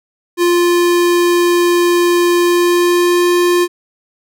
square tone with pitch glide, 349.2 to 352.2 Hz, F4 to F4, 0 to +15 cents, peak -10 dBFS, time 0.37-3.68 s, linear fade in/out 50 ms, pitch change +15 cents, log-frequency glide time 2.38-3.28 s, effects none

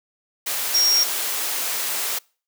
sine tone in noise, 5588 Hz, F8, in tune, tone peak -15 dBFS, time 0.74-1.04 s, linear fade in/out 10 ms, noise white, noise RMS -25 dBFS, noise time 0.46-2.19 s, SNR +7 dB, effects noise-tail reverb RT60 0.4 s tail -26 dB re dry + high-pass 400 Hz 12 dB/octave

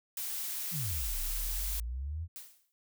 blue noise, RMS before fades -37 dBFS, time 0.17-1.8 s, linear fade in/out 2 ms
sine exponential two-way sweep, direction down then up, 186.1 to 30.76 to 87.3 Hz, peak -34 dBFS, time 0.71-2.28 s, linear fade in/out 50 ms, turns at 1.2 s
blue noise with exponential decay, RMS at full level -42 dBFS, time 2.36-2.72 s, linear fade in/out 0 ms, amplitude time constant 78 ms
effects none

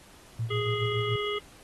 sine tone with tremolo, 114.3 Hz, A#2, 34 cents flat, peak -26 dBFS, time 0.39-1.16 s, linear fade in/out 5 ms, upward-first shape sine, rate 7.1 Hz, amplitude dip 70%
harmonic tone, 415.3 Hz, G#4, in tune, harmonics 1 / 3 / 5 / 7 / 8, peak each -30 / -35 / -37 / -38 / -39 dBFS, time 0.5-1.39 s, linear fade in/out 10 ms
effects pink hiss -54 dBFS RMS until 1.63 s + AAC 32 kbps

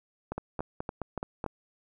two click trains, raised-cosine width 1 ms, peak -19 / -19 dBFS, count 6 / 5, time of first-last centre 0.38-1.442 / 0.32-1.463 s, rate 4.71 / 3.5 Hz, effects none

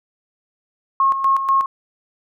sine tone with tremolo, 1083 Hz, C#6, 41 cents flat, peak -12 dBFS, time 1-1.66 s, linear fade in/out 2 ms, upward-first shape square, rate 4.1 Hz, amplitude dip 60%, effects none

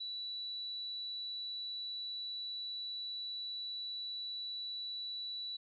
sine tone, 3945 Hz, B7, 3 cents flat, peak -39 dBFS, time 0-5.57 s, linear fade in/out 10 ms, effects none

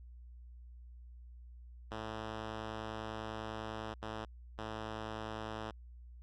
5% pulse tone bursts at uneven times, 110 Hz, A2, in tune, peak -29 dBFS, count 3, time 1.91-3.94 / 4.02-4.25 / 4.58-5.71 s, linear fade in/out 5 ms, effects added 60 Hz sine -50 dBFS peak until 6.22 s + low-pass 4000 Hz 12 dB/octave

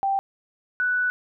sine tone pair in turn, 784 / 1484.1 Hz, G5 / F#6, 0 / +5 cents, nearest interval major seventh, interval 1105 cents, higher second, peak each -20 dBFS, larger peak neither, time 0.03-0.19 / 0.8-1.1 s, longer second, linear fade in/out 0 ms, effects none

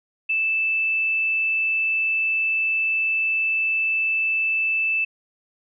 sine tone, 2637 Hz, E7, in tune, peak -19 dBFS, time 0.29-5.05 s, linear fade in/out 10 ms, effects none

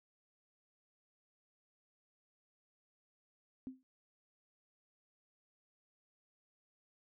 sine tone with exponential decay, 260 Hz, C4, 11 cents flat, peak -38 dBFS, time 3.67-3.83 s, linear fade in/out 0 ms, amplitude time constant 34 ms, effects none

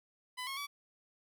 15% pulse tone with pitch steps, 1003 / 1086 / 1143 Hz, B5 / C#6 / D6, +26 / -36 / -47 cents, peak -32 dBFS, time 0.37-0.67 s, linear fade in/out 20 ms, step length 100 ms, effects none

